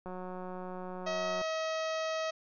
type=click train; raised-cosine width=1 ms; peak=-29 dBFS; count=249; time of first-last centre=0.06-1.415 s; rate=183 Hz
type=harmonic tone; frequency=639 Hz; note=D#5; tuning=46 cents sharp; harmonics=1 / 2 / 3 / 4 / 5 / 6 / 7 / 8 / 9 / 10; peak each=-33 / -39 / -43 / -45 / -47 / -49 / -50 / -51 / -52 / -53 dBFS; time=1.06-2.31 s; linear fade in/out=10 ms
effects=none